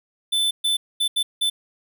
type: tone bursts at uneven times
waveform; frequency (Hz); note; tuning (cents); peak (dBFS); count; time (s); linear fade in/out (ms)
square; 3520; A7; 0; -19; 5; 0.32-0.51 / 0.64-0.77 / 1-1.08 / 1.16-1.23 / 1.41-1.5; 10
effects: none